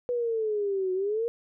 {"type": "exponential two-way sweep", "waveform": "sine", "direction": "down then up", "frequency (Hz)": [493.9, 366.7, 475.7], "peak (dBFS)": -25, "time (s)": [0.09, 1.28], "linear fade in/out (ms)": 0, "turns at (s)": 0.93, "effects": []}